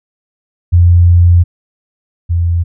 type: tone pair in turn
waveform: sine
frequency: 87.1 / 85.46 Hz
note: F2 / F2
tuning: -4 / -37 cents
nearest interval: unison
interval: 33 cents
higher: first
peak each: -3 / -9 dBFS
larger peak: first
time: 0.72-1.44 / 2.29-2.64 s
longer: first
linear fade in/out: 20 ms
effects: none